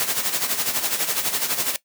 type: noise with tremolo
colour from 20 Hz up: white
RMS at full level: -21 dBFS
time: 0-1.76 s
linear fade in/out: 0 ms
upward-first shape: sine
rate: 12 Hz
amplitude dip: 65%
effects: noise-tail reverb RT60 0.1 s tail -18 dB re dry + high-pass 150 Hz 12 dB/octave